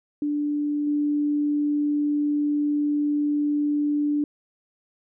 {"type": "tone with level steps", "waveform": "sine", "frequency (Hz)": 293.7, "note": "D4", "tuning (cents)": 0, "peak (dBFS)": [-22, -20], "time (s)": [0.22, 4.24], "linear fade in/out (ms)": 2, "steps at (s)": 0.87, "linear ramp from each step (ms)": 2, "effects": []}